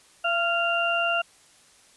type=tone cluster; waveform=sine; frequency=681 / 1389 / 2781 Hz; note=F5 / F6 / F7; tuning=-44 / -10 / -8 cents; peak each=-26 dBFS; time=0.24-1.22 s; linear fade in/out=10 ms; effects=white hiss -56 dBFS RMS until 1.96 s + resampled to 24000 Hz